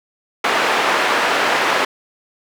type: band-pass noise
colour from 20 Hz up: white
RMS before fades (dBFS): -17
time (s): 0.44-1.85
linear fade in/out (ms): 5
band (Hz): 390 to 1800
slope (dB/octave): 12
effects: none